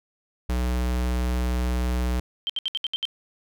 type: tone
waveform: square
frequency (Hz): 61.6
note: B1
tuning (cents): -4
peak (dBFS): -23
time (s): 0.49-2.2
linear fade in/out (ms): 5
type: tone bursts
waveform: sine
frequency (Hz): 3136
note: G7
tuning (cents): 0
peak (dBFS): -23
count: 7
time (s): 2.47-3.053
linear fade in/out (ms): 0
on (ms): 25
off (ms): 68
effects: none